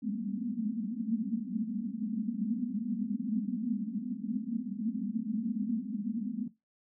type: band-pass noise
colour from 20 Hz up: pink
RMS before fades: -34 dBFS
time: 0.02-6.48 s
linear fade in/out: 10 ms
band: 200 to 250 Hz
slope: 96 dB/octave
effects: noise-tail reverb RT60 0.2 s tail -17 dB re dry